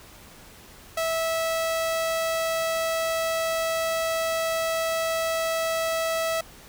sawtooth tone, 653 Hz, E5, 17 cents flat, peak -20 dBFS, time 0.97-6.41 s, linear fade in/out 5 ms, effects pink hiss -48 dBFS RMS until 6.68 s

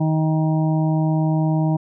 harmonic tone, 157.4 Hz, D#3, 20 cents sharp, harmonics 1 / 2 / 4 / 5 / 6, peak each -17 / -23 / -29 / -31 / -33 dBFS, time 0-1.77 s, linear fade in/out 10 ms, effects none

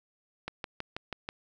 click train, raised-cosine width 0.3 ms, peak -19 dBFS, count 6, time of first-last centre 0.48-1.289 s, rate 6.18 Hz, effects none

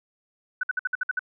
sine tone bursts, 1496 Hz, F#6, 19 cents sharp, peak -22 dBFS, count 8, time 0.61-1.193 s, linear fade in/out 5 ms, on 23 ms, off 57 ms, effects none

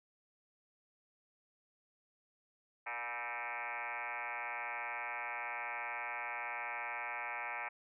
sine tone with frequency modulation, 1565 Hz, G6, 3 cents flat, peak -38 dBFS, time 2.86-7.69 s, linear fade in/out 10 ms, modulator 121 Hz, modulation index 7.1, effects none

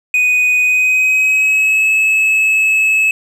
triangle tone with pitch glide, 2489 to 2589 Hz, D#7 to E7, 0 to -32 cents, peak -8 dBFS, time 0.14-3.11 s, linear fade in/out 2 ms, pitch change +68 cents, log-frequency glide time 0.61-1.88 s, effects none

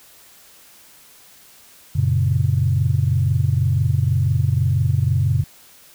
sine chord, F# major, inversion none, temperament equal, 92.5 / 116.54 / 138.59 Hz, F#2 / A#2 / C#3, 0 / 0 / 0 cents, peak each -19 dBFS, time 1.95-5.44 s, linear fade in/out 10 ms, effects tanh soft clip ceiling -5 dBFS + white hiss -48 dBFS RMS until 5.94 s

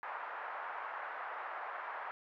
pink band-pass noise, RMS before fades -43 dBFS, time 0.03-2.11 s, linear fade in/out 0 ms, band 730 to 1700 Hz, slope 24 dB/octave, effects none

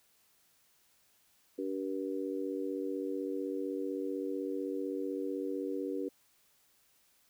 harmonic tone, 95.8 Hz, G2, 39 cents flat, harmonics 3 / 4 / 5, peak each -37 / -38 / -39 dBFS, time 1.58-6.09 s, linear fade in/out 10 ms, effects white hiss -69 dBFS RMS until 7.29 s

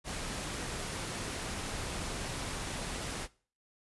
pink noise, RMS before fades -38 dBFS, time 0.04-3.28 s, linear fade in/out 50 ms, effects noise-tail reverb RT60 0.4 s tail -20 dB re dry + resampled to 24000 Hz

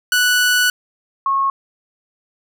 sawtooth / sine tone pair in turn, 1480 / 1091.6 Hz, F#6 / C#6, 0 / -27 cents, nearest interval perfect fourth, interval 527 cents, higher first, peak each -9 / -14 dBFS, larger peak first, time 0.12-0.7 / 1.26-1.5 s, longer first, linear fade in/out 2 ms, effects none

